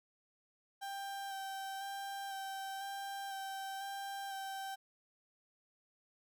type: tone with vibrato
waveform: 35% pulse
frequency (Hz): 784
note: G5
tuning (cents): 0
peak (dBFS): -39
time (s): 0.81-4.76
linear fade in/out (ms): 20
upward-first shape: square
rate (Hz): 1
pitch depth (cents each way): 14
effects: none